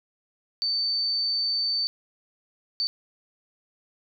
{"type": "tone bursts at uneven times", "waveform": "sine", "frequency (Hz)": 4555, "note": "C#8", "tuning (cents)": 46, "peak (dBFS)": -23, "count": 2, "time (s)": [[0.62, 1.87], [2.8, 2.87]], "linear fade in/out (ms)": 0, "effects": []}